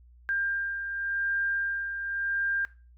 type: beating tone pair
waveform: sine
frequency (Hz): 1596 / 1596.9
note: G6 / G6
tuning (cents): +31 / +32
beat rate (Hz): 0.9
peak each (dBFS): -28 / -37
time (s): 0.29-2.65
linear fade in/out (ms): 0
effects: noise-tail reverb RT60 0.3 s tail -17 dB re dry + added 60 Hz sine -52 dBFS peak until 2.97 s